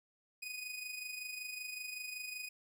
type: tone with amplitude modulation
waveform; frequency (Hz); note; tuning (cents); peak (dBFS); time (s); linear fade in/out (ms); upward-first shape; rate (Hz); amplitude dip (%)
sawtooth; 2489; D#7; 0; -36; 0.42-2.49; 10; sine; 25.3; 55
effects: none